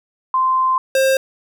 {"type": "tone pair in turn", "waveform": ["sine", "square"], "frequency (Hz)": [1040, 532.2], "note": ["C6", "C5"], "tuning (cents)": [-11, 29], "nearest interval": "octave", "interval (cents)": 1160, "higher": "first", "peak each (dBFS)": -13, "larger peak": "neither", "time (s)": [[0.34, 0.78], [0.95, 1.17]], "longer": "first", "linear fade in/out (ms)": 2, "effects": []}